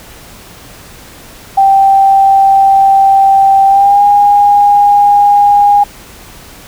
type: tone with pitch glide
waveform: sine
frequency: 782 to 816.2 Hz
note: G5 to G#5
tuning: -4 to -30 cents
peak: -3 dBFS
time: 1.57-5.84 s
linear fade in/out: 10 ms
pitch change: +74 cents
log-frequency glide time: 3.66-4.04 s
effects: pink hiss -34 dBFS RMS until 6.67 s